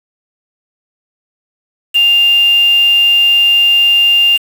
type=tone with quantisation; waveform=sine; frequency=2798 Hz; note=F7; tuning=3 cents sharp; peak=-6 dBFS; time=1.94-4.38 s; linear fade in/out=20 ms; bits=4; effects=none